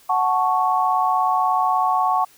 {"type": "chord", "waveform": "sine", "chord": "F# minor", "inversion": "none", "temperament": "equal with one note detuned", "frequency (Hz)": [740, 876.4, 1108.7], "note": ["F#5", "A5", "C#6"], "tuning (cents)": [0, -7, 0], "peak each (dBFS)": [-20, -22, -20], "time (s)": [0.09, 2.25], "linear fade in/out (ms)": 10, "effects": ["white hiss -52 dBFS RMS until 2.37 s"]}